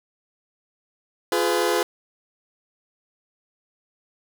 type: chord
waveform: sawtooth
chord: F diminished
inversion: none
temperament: just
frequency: 349.2 / 419.1 / 502.9 Hz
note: F4 / Ab4 / Cb5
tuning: 0 / +16 / +31 cents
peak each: -20 dBFS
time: 1.32-1.83 s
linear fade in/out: 2 ms
effects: none